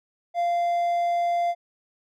triangle tone, 693 Hz, F5, 14 cents flat, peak -19 dBFS, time 0.34-1.55 s, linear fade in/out 50 ms, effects none

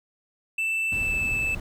triangle tone with pitch glide, 2653 to 2630 Hz, E7 to E7, +10 to -5 cents, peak -22 dBFS, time 0.58-1.55 s, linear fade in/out 5 ms, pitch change -15 cents, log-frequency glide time 0.92-1.2 s
brown noise, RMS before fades -34 dBFS, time 0.92-1.6 s, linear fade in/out 2 ms
effects none

